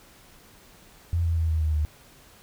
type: tone with pitch steps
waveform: sine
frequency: 85.2 / 83.25 / 81.35 / 79.49 / 77.68 / 75.9 Hz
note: F2 / E2 / E2 / D#2 / D#2 / D#2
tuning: -42 / +18 / -22 / +38 / -2 / -42 cents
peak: -21 dBFS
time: 1.13-1.85 s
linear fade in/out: 0 ms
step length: 120 ms
effects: pink hiss -53 dBFS RMS until 2.42 s